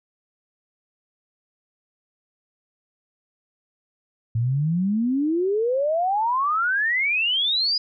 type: exponential sweep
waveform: sine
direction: up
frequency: 110 to 5000 Hz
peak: -19 dBFS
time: 4.35-7.78 s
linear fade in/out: 5 ms
effects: none

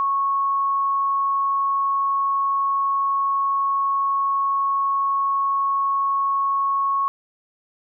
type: tone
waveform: sine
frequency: 1102 Hz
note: C#6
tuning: 11 cents flat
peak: -18 dBFS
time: 0-7.08 s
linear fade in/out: 0 ms
effects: none

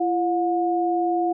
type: tone pair together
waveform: sine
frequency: 339.8 / 720 Hz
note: F4 / F#5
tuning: -47 / -47 cents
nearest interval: octave + minor second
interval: 1300 cents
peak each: -22 dBFS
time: 0-1.33 s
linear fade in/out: 10 ms
effects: none

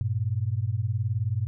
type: beating tone pair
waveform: sine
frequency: 99 / 118 Hz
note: G2 / A#2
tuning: +18 / +22 cents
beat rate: 19 Hz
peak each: -27 dBFS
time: 0.01-1.47 s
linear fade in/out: 0 ms
effects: none

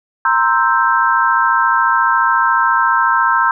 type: chord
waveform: sine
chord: C dominant seventh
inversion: third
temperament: equal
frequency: 932.3 / 1046.5 / 1318.5 / 1568 Hz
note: Bb5 / C6 / E6 / G6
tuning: 0 / 0 / 0 / 0 cents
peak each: -16 dBFS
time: 0.25-3.51 s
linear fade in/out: 2 ms
effects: none

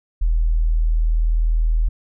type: tone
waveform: sine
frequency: 40.25 Hz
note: E1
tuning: 41 cents flat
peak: -14 dBFS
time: 0.21-1.89 s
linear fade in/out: 10 ms
effects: none

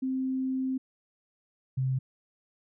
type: tone pair in turn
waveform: sine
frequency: 261.6 / 131.06 Hz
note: C4 / C3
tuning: 0 / +3 cents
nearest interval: octave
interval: 1197 cents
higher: first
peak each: -27 / -25 dBFS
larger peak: second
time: 0.02-0.78 / 1.77-1.99 s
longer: first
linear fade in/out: 10 ms
effects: none

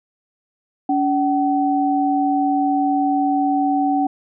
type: tone pair together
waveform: sine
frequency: 284.4 / 759.3 Hz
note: C#4 / F#5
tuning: +45 / +45 cents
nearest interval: octave + perfect fourth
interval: 1700 cents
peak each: -18 dBFS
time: 0.89-4.07 s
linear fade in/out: 5 ms
effects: none

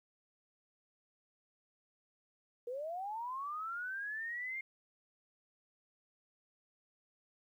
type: linear sweep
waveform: sine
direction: up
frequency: 466.2 to 2137 Hz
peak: -38 dBFS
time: 2.67-4.61 s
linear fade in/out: 5 ms
effects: 12-bit

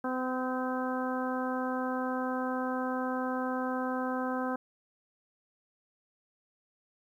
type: harmonic tone with a mistuned harmonic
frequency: 255.8 Hz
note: C4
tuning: 39 cents flat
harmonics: 1 / 2 / 3 / 4 / 5 / 6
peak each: -33 / -36 / -38 / -39 / -40 / -41 dBFS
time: 0.04-4.56 s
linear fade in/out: 5 ms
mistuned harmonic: 6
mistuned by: +20 cents
effects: 11-bit

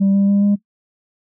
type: tone with pitch steps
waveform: sine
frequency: 196 / 198.39 / 200.8 / 203.3 Hz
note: G3 / G3 / G3 / G#3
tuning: 0 / +21 / +42 / -37 cents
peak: -9 dBFS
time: 0-0.56 s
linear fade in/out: 20 ms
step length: 140 ms
effects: noise-tail reverb RT60 0.1 s tail -19 dB re dry + tanh soft clip ceiling -10 dBFS

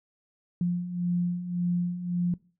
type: beating tone pair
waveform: sine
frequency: 174.61 / 176.41 Hz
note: F3 / F3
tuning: 0 / +18 cents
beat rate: 1.8 Hz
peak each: -32 / -26 dBFS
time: 0.61-2.34 s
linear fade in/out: 2 ms
effects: noise-tail reverb RT60 0.4 s tail -23 dB re dry

